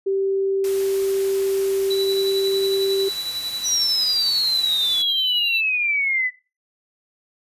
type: tone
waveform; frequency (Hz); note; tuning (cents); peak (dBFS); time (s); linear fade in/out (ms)
sine; 389.3; G4; -12; -18; 0.06-3.09; 10
type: noise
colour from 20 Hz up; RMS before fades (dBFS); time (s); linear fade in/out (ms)
white; -35; 0.64-5.02; 2
type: tone with tremolo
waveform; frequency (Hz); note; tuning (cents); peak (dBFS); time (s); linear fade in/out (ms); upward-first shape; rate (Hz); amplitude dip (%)
triangle; 3951; B7; 0; -21; 1.9-5.61; 10; sine; 11; 50
type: exponential sweep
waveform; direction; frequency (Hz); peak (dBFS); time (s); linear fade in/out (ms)
sine; down; 5920 to 1975.5; -18; 3.63-6.31; 50
effects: noise-tail reverb RT60 0.3 s tail -19 dB re dry + resampled to 32000 Hz

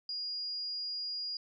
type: tone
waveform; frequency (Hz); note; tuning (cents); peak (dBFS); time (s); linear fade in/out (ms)
sine; 4860; D#8; -42; -35; 0.09-1.37; 2
effects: none

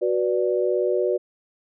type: chord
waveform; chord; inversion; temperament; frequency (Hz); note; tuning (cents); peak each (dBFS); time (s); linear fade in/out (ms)
sine; B minor; second; equal with one note detuned; 370 / 491 / 587.3; F#4 / B4 / D5; 0 / -10 / 0; -22 / -24 / -25; 0.01-1.18; 20
effects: none

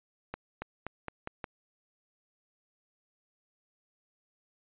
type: accelerating click train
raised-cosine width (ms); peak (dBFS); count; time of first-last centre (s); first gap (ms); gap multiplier
0.5; -21; 6; 0.34-1.442; 280; 0.88
effects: resampled to 8000 Hz

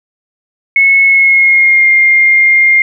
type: tone with pitch glide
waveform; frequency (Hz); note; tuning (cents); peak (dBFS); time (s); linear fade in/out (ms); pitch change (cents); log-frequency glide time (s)
sine; 2192 to 2117; C#7 to C7; -20 to +20; -4; 0.76-2.82; 2; -60; 1.04-1.88
effects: none

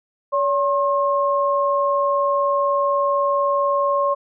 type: tone pair together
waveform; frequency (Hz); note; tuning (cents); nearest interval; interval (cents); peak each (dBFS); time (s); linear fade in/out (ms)
sine; 568 / 1072.2; C#5 / C6; +42 / +42; major seventh; 1100; -19; 0.32-4.15; 20
effects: none

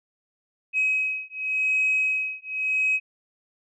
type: beating tone pair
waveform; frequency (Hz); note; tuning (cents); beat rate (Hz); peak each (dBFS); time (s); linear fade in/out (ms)
sine; 2541 / 2541.89; D#7 / D#7; +36 / +36; 0.89; -24; 0.73-3; 50
effects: tanh soft clip ceiling -15 dBFS

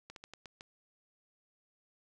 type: slowing click train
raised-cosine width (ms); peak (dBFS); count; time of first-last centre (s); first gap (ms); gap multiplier
0.2; -30; 6; 0.1-0.609; 62; 1.25
effects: none

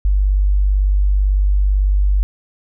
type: tone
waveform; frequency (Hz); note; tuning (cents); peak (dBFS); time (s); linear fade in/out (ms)
sine; 49; G1; 0; -11; 0.05-2.23; 0
effects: none

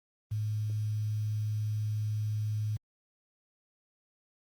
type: tone with quantisation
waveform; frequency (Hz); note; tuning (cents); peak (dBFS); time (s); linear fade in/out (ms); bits
sine; 107; A2; -48; -29; 0.31-2.77; 10; 9
effects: Opus 32 kbps

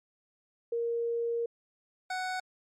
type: tone pair in turn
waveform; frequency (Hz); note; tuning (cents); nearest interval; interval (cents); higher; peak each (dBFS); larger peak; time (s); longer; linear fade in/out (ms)
sine / 25% pulse; 467.4 / 742; A#4 / F#5; +5 / +5; minor sixth; 800; second; -28; neither; 0.72-1.46 / 2.1-2.4; first; 5
effects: low-pass 7000 Hz 12 dB/octave + MP3 64 kbps

